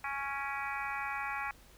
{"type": "harmonic tone with a mistuned harmonic", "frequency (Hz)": 277.2, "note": "C#4", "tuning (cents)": 0, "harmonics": [3, 4, 5, 6, 7, 8, 9], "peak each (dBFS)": [-40, -41, -42, -43, -43, -44, -45], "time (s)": [0.04, 1.51], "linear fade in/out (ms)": 2, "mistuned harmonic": 8, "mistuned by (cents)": 52, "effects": ["added 50 Hz sine -60 dBFS peak until 1.77 s", "pink hiss -60 dBFS RMS until 1.77 s"]}